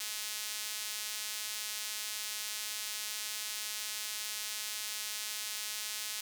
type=tone with high-pass filter; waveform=sawtooth; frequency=212.7 Hz; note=G#3; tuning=42 cents sharp; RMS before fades=-39 dBFS; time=0-6.21 s; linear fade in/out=5 ms; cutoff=3700 Hz; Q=0.64; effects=none